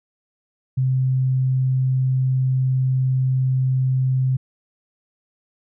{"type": "tone", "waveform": "sine", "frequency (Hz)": 130.2, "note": "C3", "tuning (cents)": -8, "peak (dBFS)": -16, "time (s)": [0.77, 4.37], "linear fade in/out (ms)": 10, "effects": []}